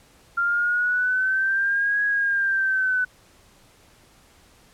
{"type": "exponential two-way sweep", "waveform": "sine", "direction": "up then down", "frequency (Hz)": [1386, 1661.2, 1494], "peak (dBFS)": -19, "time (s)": [0.37, 3.05], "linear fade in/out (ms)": 10, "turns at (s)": 2.03, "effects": ["pink hiss -55 dBFS RMS until 4.73 s", "low-pass 12000 Hz 12 dB/octave"]}